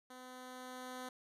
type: tone with level ramp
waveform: 10% pulse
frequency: 253.9 Hz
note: B3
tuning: 48 cents sharp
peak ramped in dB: -43 to -35 dBFS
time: 0.1-1.09 s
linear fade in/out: 5 ms
effects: resampled to 32000 Hz